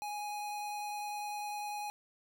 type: tone with vibrato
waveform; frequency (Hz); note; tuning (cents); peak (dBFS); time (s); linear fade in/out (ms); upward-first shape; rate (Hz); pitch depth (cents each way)
square; 831; G#5; +1; -38; 0.02-1.9; 0; triangle; 10; 11
effects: 12-bit

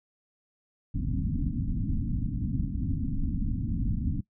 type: low-pass noise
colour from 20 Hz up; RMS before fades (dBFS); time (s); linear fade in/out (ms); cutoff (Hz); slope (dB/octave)
pink; -29; 0.94-4.21; 10; 290; 96
effects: noise-tail reverb RT60 0.1 s tail -20 dB re dry

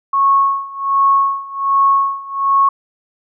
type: tone with tremolo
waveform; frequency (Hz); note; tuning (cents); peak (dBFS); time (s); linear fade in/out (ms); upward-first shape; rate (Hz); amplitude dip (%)
sine; 1100; C#6; -14; -8; 0.13-2.69; 5; sine; 1.3; 90
effects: none

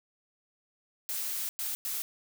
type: noise bursts at uneven times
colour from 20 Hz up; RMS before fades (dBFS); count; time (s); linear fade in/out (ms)
blue; -34; 3; 1.09-1.49 / 1.59-1.75 / 1.85-2.02; 0
effects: none

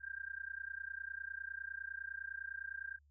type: tone with amplitude modulation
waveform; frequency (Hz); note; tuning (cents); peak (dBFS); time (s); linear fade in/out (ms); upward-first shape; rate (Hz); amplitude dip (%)
sine; 1592; G6; +26; -38; 0-2.99; 50; sine; 29.9; 95
effects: added 72 Hz sine -66 dBFS peak until 3.1 s

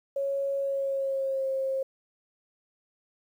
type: tone with pitch glide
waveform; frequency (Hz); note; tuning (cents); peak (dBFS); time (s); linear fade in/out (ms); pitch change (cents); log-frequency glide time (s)
sine; 553 to 534.2; C#5 to C5; -4 to +36; -26; 0.16-1.83; 5; -60; 0.59-1.47
effects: 10-bit

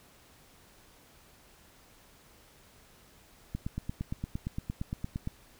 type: click train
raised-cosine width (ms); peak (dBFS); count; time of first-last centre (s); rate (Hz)
5; -21; 16; 3.55-5.274; 8.7
effects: pink hiss -59 dBFS RMS until 5.59 s

